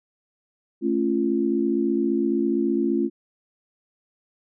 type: chord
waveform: sine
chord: A augmented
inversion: none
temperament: just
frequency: 220 / 275 / 343.8 Hz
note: A3 / C#4 / E#4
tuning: 0 / -14 / -27 cents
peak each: -25 / -24 / -23 dBFS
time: 0.81-3.1 s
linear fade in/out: 50 ms
effects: none